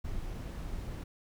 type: noise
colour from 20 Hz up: brown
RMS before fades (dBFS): -38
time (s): 0.04-1.04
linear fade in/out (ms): 10
effects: none